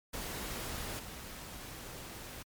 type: noise with level steps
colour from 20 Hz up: pink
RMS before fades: -40 / -46 dBFS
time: 0.13-2.43 s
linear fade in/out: 10 ms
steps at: 0.99 s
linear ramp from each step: 2 ms
effects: MP3 96 kbps